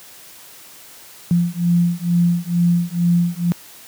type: beating tone pair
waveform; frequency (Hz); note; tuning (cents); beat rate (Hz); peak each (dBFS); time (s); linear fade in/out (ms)
sine; 172.1 / 174.3; F3 / F3; -25 / -3; 2.2; -17; 1.31-3.52; 0
effects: white hiss -42 dBFS RMS until 3.87 s + high-pass 80 Hz 12 dB/octave